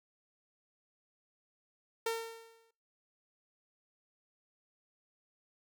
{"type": "tone with exponential decay", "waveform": "sawtooth", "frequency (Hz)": 455.4, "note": "A#4", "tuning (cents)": -40, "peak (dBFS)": -26, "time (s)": [2.06, 2.71], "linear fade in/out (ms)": 5, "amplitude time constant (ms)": 140, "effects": ["noise-tail reverb RT60 0.6 s tail -25 dB re dry"]}